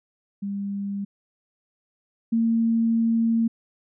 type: tone pair in turn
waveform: sine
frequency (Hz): 200 / 228.2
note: G3 / A#3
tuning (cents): +35 / -37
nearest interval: major second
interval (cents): 228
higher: second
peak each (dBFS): -26 / -18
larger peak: second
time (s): 0.42-1.05 / 2.32-3.48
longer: second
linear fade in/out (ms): 10
effects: none